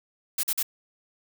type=noise bursts; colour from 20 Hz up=blue; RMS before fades=-26 dBFS; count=3; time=0.38-0.629 s; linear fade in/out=5 ms; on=53 ms; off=45 ms; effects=none